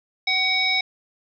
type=harmonic tone with a mistuned harmonic; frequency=751 Hz; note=F#5; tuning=26 cents sharp; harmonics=1 / 3 / 5 / 7; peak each=-30 / -21 / -23 / -28 dBFS; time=0.27-0.81 s; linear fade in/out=5 ms; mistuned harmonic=5; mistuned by=+25 cents; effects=none